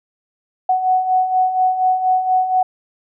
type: beating tone pair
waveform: sine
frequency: 740 / 744.2 Hz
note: F#5 / F#5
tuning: 0 / +10 cents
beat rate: 4.2 Hz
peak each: -21 / -14 dBFS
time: 0.69-2.63 s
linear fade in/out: 5 ms
effects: none